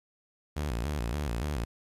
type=tone with vibrato; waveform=sawtooth; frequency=65.41 Hz; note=C2; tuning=in tune; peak=-26 dBFS; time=0.56-1.65 s; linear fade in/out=10 ms; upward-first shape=square; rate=3.5 Hz; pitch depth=220 cents each way; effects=resampled to 32000 Hz + 10-bit